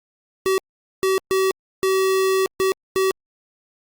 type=tone bursts at uneven times; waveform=square; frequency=381.3 Hz; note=G4; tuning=48 cents flat; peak=-17 dBFS; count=6; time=0.46-0.58 / 1.03-1.18 / 1.31-1.51 / 1.83-2.46 / 2.6-2.72 / 2.96-3.11 s; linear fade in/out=0 ms; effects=Opus 48 kbps